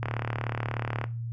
click train, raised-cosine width 0.5 ms, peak -15 dBFS, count 38, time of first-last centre 0.03-1.041 s, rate 36.6 Hz, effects noise-tail reverb RT60 0.3 s tail -17 dB re dry + added 116 Hz sine -31 dBFS peak until 1.32 s

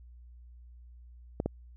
clicks, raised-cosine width 2 ms, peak -16 dBFS, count 2, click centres 1.401 / 1.46 s, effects added 60 Hz sine -49 dBFS peak until 1.76 s

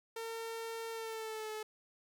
sawtooth tone with pitch glide, 454.6 to 431.3 Hz, A#4 to A4, -43 to -35 cents, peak -36 dBFS, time 0.16-1.63 s, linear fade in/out 5 ms, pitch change -92 cents, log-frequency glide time 0.91-1.51 s, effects none

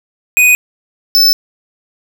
square tone pair in turn, 2489 / 5274 Hz, D#7 / E8, 0 / 0 cents, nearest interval octave + minor second, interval 1300 cents, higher second, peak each -6 / -6 dBFS, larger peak neither, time 0.37-0.55 / 1.15-1.33 s, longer neither, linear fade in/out 0 ms, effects none

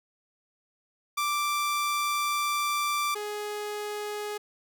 sawtooth tone pair in turn, 1174.7 / 417.5 Hz, D6 / G#4, 0 / +9 cents, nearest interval octave + tritone, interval 1791 cents, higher first, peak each -22 / -28 dBFS, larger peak first, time 1.17-3.15 / 3.15-4.38 s, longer first, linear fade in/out 10 ms, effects none

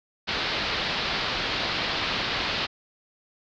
white low-pass noise, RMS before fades -28 dBFS, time 0.27-2.67 s, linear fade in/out 20 ms, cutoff 4600 Hz, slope 48 dB/octave, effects none

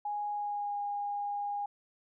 sine tone with pitch glide, 828 to 816.1 Hz, G#5 to G#5, -5 to -31 cents, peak -32 dBFS, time 0.05-1.66 s, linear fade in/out 5 ms, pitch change -26 cents, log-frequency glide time 0.31-0.79 s, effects none

